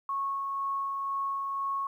sine tone with tremolo, 1100 Hz, C#6, 14 cents flat, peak -28 dBFS, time 0.09-1.87 s, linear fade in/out 2 ms, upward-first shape sine, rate 2 Hz, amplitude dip 25%, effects 11-bit

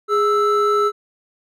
triangle tone pair together, 413.7 / 1318.5 Hz, G#4 / E6, -7 / 0 cents, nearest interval octave + minor sixth, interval 2007 cents, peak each -15 dBFS, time 0.08-0.92 s, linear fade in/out 50 ms, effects none

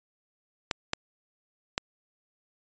clicks, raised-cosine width 0.2 ms, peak -9 dBFS, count 3, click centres 0.712 / 0.934 / 1.779 s, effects resampled to 16000 Hz

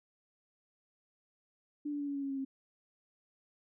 sine tone with pitch steps, 293.7 / 290 / 286.3 / 282.7 / 279.1 / 275.6 / 272.1 / 268.7 Hz, D4 / D4 / D4 / C#4 / C#4 / C#4 / C#4 / C4, 0 / -22 / -44 / +34 / +12 / -10 / -32 / +46 cents, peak -34 dBFS, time 1.85-2.45 s, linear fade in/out 10 ms, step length 75 ms, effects none

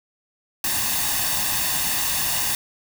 white noise with comb filter, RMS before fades -23 dBFS, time 0.64-2.55 s, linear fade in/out 2 ms, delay 1.1 ms, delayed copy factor +0.65, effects none

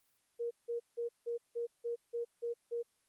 sine tone bursts, 471.1 Hz, A#4, 18 cents sharp, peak -34 dBFS, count 9, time 0.39-2.83 s, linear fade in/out 20 ms, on 120 ms, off 170 ms, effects white hiss -75 dBFS RMS until 3.08 s + Opus 24 kbps

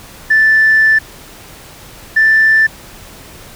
sine tone pair in turn, 1760 / 1767.5 Hz, A6 / A6, 0 / +7 cents, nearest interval unison, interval 7 cents, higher second, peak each -5 dBFS, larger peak neither, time 0.3-0.99 / 2.16-2.67 s, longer first, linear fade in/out 10 ms, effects tanh soft clip ceiling -2 dBFS + pink hiss -36 dBFS RMS until 3.55 s

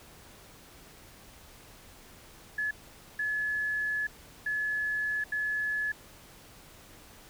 sine tone bursts at uneven times, 1709 Hz, G#6, 49 cents sharp, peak -28 dBFS, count 4, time 2.58-2.71 / 3.19-4.07 / 4.46-5.24 / 5.32-5.92 s, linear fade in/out 5 ms, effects pink hiss -53 dBFS RMS until 7.29 s

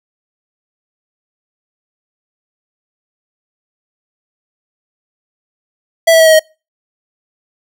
square tone with pitch steps, 659.3 / 651.4 / 643.5 / 635.7 / 628.1 Hz, E5 / E5 / E5 / D#5 / D#5, 0 / -21 / -42 / +37 / +16 cents, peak -5 dBFS, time 6.07-6.395 s, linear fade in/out 10 ms, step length 65 ms, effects noise-tail reverb RT60 0.3 s tail -26 dB re dry

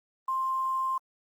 sine tone with quantisation, 1052 Hz, C6, 9 cents sharp, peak -26 dBFS, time 0.28-0.98 s, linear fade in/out 5 ms, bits 9, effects Opus 24 kbps

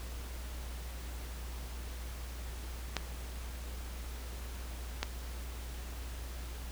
clicks, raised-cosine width 0.2 ms, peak -14 dBFS, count 2, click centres 2.967 / 5.03 s, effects added 60 Hz sine -40 dBFS peak until 6.71 s + pink hiss -49 dBFS RMS until 6.71 s

